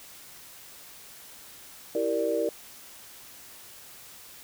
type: chord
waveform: sine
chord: E half-diminished seventh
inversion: none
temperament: equal with one note detuned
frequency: 329.6 / 392 / 464.6 / 587.3 Hz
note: E4 / G4 / Bb4 / D5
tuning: 0 / 0 / -6 / 0 cents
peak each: -31 / -33 / -28 / -29 dBFS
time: 1.95-2.49 s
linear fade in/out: 2 ms
effects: white hiss -48 dBFS RMS until 4.43 s